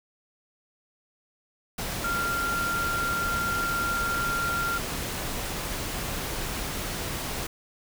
sine tone in noise, 1386 Hz, F6, 14 cents flat, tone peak -26 dBFS, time 2.04-4.78 s, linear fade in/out 5 ms, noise pink, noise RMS -32 dBFS, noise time 1.78-7.47 s, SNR +3 dB, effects none

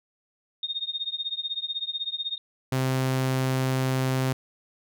sine tone with tremolo, 3690 Hz, A#7, 18 cents flat, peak -24 dBFS, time 0.63-2.38 s, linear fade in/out 2 ms, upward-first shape triangle, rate 16 Hz, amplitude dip 100%
sawtooth tone, 130.81 Hz, C3, in tune, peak -19 dBFS, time 2.72-4.33 s, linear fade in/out 5 ms
effects none

